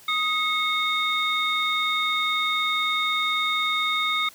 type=tone cluster; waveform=sine; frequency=1250 / 2180 / 3678 Hz; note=D#6 / C#7 / A#7; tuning=+8 / -29 / -24 cents; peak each=-25 dBFS; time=0.08-4.29 s; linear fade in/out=5 ms; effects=tanh soft clip ceiling -14 dBFS + white hiss -50 dBFS RMS until 4.34 s